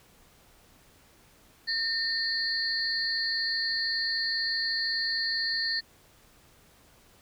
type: tone cluster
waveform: sine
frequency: 1818 / 4205 / 4531 Hz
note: A#6 / C8 / C#8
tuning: -44 / +8 / +37 cents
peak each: -31 dBFS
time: 1.67-5.81 s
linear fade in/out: 20 ms
effects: pink hiss -59 dBFS RMS until 7.21 s